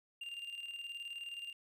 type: tone with tremolo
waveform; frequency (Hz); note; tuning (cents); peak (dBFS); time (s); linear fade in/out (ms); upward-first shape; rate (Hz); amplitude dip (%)
triangle; 2794; F7; 0; -39; 0.21-1.53; 5; square; 19; 50
effects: none